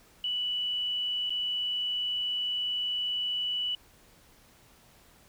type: tone with dropouts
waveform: sine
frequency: 2960 Hz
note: F#7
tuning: in tune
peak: -28 dBFS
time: 0.24-3.75 s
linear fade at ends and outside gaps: 2 ms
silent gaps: 1.296-1.304 s
effects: pink hiss -59 dBFS RMS until 5.28 s